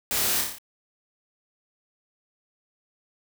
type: noise with echo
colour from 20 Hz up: white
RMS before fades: -27 dBFS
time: 0.11-0.41 s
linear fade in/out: 0 ms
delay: 29 ms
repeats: 6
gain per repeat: -3 dB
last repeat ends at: 0.584 s
effects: none